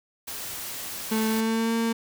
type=noise; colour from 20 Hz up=white; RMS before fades=-35 dBFS; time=0.27-1.41 s; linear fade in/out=10 ms
type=tone with pitch glide; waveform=35% pulse; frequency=220 to 228.5 Hz; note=A3 to A#3; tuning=0 to -34 cents; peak=-21 dBFS; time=1.11-1.93 s; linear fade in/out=10 ms; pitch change=+66 cents; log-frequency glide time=1.27-1.74 s
effects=none